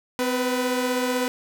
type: tone pair together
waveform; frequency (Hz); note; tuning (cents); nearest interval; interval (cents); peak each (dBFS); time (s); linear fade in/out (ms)
sawtooth; 254.9 / 493.9; C4 / B4; -45 / 0; major seventh; 1145; -21; 0.19-1.28; 0
effects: none